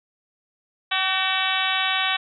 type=harmonic tone with a mistuned harmonic; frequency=380.3 Hz; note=F#4; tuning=48 cents sharp; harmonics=2 / 3 / 4 / 5 / 6 / 7 / 8 / 9 / 10; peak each=-29 / -29 / -29 / -29 / -29 / -29 / -29 / -29 / -29 dBFS; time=0.91-2.17 s; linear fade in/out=10 ms; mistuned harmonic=5; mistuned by=-53 cents; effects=none